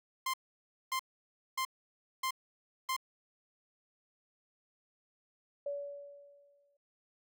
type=tone bursts; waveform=sawtooth; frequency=1048 Hz; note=C6; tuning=2 cents sharp; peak=-28 dBFS; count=5; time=0.26-2.965 s; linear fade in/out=5 ms; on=77 ms; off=580 ms
type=tone with exponential decay; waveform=sine; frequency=570 Hz; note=C#5; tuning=48 cents sharp; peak=-33 dBFS; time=5.66-6.77 s; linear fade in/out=5 ms; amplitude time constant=240 ms
effects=none